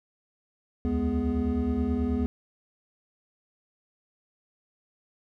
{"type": "tone cluster", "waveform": "triangle", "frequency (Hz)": [70.5, 79.9, 209, 247.5, 417.3], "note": ["C#2", "D#2", "G#3", "B3", "G#4"], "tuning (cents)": [30, 47, 11, 4, 8], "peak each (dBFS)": [-31, -29, -31, -25, -33], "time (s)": [0.85, 2.26], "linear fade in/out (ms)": 0, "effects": []}